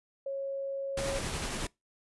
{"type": "tone", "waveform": "sine", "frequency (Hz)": 548, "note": "C#5", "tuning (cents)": -20, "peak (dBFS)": -32, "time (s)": [0.26, 1.19], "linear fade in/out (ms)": 5}
{"type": "noise with tremolo", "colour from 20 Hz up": "pink", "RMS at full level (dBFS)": -34, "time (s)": [0.97, 1.67], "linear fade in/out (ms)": 5, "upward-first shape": "sine", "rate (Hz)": 11, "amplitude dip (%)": 25}
{"effects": ["noise-tail reverb RT60 0.2 s tail -24 dB re dry", "resampled to 24000 Hz"]}